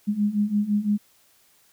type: beating tone pair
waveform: sine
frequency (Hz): 203.7 / 209.6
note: G#3 / G#3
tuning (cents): -33 / +16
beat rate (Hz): 5.9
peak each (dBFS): -25 / -22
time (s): 0.07-0.98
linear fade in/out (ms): 20
effects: white hiss -60 dBFS RMS until 1.72 s